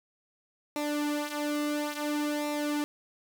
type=tone with flanger; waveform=sawtooth; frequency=295.6 Hz; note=D4; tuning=11 cents sharp; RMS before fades=-31 dBFS; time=0.76-2.84 s; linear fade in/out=0 ms; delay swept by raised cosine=0.63 to 4.63 ms; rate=0.58 Hz; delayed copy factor=-0.7; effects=none